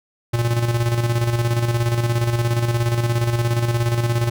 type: tone with tremolo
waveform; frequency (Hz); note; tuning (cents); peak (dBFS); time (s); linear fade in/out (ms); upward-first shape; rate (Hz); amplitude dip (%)
square; 118; A#2; +22; -16; 0.33-4.3; 10; square; 17; 50
effects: none